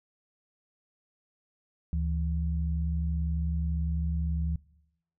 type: tone pair together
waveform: sine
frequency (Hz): 73.77 / 165.6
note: D2 / E3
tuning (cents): +8 / +8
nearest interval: octave + major second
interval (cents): 1400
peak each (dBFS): -27 / -33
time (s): 1.93-4.56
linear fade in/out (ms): 0
effects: noise-tail reverb RT60 0.8 s tail -22 dB re dry